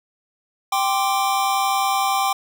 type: chord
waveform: square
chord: G suspended fourth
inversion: none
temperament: just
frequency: 784 / 1045.3 / 1176 Hz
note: G5 / C6 / D6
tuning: 0 / -2 / +2 cents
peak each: -21 / -25 / -25 dBFS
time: 0.72-2.33 s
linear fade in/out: 5 ms
effects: none